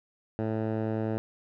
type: tone with low-pass filter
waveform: 10% pulse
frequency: 110.2 Hz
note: A2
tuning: 3 cents sharp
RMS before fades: -30 dBFS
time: 0.39-1.18 s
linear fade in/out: 0 ms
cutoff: 970 Hz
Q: 0.54
effects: none